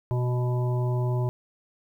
harmonic tone, 123.8 Hz, B2, 5 cents sharp, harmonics 1 / 3 / 5 / 7 / 8, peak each -23 / -33 / -37 / -40 / -41 dBFS, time 0.11-1.29 s, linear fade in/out 0 ms, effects 10-bit

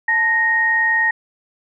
sine tone pair together, 880 / 1864.7 Hz, A5 / A#6, 0 / 0 cents, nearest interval octave + minor second, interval 1300 cents, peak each -23 / -14 dBFS, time 0.08-1.11 s, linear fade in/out 5 ms, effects none

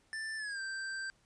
square tone with pitch glide, 1769 to 1566.9 Hz, A6 to G6, +9 to -1 cents, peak -38 dBFS, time 0.13-1.1 s, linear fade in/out 0 ms, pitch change -210 cents, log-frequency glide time 0.37-0.6 s, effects pink hiss -70 dBFS RMS until 1.25 s + resampled to 22050 Hz

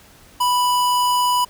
square tone, 987.8 Hz, B5, in tune, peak -16 dBFS, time 0.4-1.45 s, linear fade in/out 10 ms, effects pink hiss -48 dBFS RMS until 1.49 s

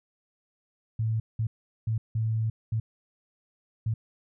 sine tone bursts at uneven times, 111.2 Hz, A2, 19 cents sharp, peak -24 dBFS, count 6, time 0.99-1.2 / 1.39-1.47 / 1.87-1.98 / 2.15-2.5 / 2.72-2.8 / 3.86-3.94 s, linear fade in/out 5 ms, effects none

